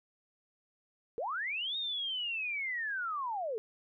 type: linear two-way sweep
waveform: sine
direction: up then down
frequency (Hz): 412.6 to 3748 to 412.6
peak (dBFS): -33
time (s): 1.18-3.58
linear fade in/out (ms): 0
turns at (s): 1.77
effects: none